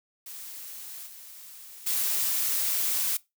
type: noise with level steps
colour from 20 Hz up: blue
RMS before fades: -41 / -46 / -27 dBFS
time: 0.26-3.17 s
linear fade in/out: 5 ms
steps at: 1.06 / 1.86 s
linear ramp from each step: 10 ms
effects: noise-tail reverb RT60 0.2 s tail -20 dB re dry